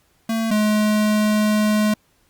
square tone pair in turn, 224.9 / 212.3 Hz, A3 / G#3, +38 / +38 cents, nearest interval minor second, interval 100 cents, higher first, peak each -20 / -16 dBFS, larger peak second, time 0.29-0.51 / 0.51-1.94 s, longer second, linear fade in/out 5 ms, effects pink hiss -61 dBFS RMS until 2.29 s + Opus 48 kbps

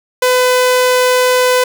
sawtooth tone, 503 Hz, B4, 32 cents sharp, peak -5 dBFS, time 0.22-1.64 s, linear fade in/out 5 ms, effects none

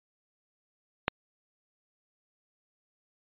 click, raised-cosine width 0.3 ms, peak -7 dBFS, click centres 1.081 s, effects resampled to 8000 Hz

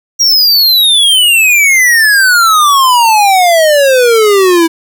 square exponential sweep, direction down, 5720 to 323.7 Hz, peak -5 dBFS, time 0.19-4.68 s, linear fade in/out 20 ms, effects none

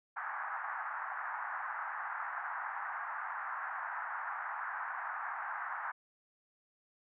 white band-pass noise, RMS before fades -40 dBFS, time 0.16-5.92 s, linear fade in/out 10 ms, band 780 to 1700 Hz, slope 48 dB/octave, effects none

